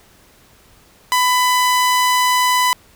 sawtooth tone, 999 Hz, B5, 20 cents sharp, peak -9 dBFS, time 1.12-2.73 s, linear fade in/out 0 ms, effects pink hiss -50 dBFS RMS until 2.95 s

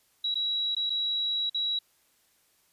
sine tone with dropouts, 3885 Hz, B7, 29 cents flat, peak -26 dBFS, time 0.24-1.79 s, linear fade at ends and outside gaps 5 ms, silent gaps 0.344-0.354 / 0.75-0.765 / 0.897-0.902 / 1.497-1.545 s, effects white hiss -67 dBFS RMS until 2.72 s + resampled to 32000 Hz

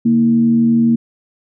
sine tone with frequency modulation, 231.8 Hz, A#3, 10 cents flat, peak -9 dBFS, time 0.05-0.96 s, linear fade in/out 10 ms, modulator 88.1 Hz, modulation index 0.4, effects none

